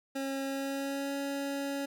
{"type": "tone with pitch glide", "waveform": "25% pulse", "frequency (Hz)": [271.8, 279], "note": ["C#4", "C#4"], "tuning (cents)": [-34, 11], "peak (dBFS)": -29, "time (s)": [0.15, 1.86], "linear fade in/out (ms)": 10, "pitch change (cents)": 45, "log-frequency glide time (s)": [0.45, 1.15], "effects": []}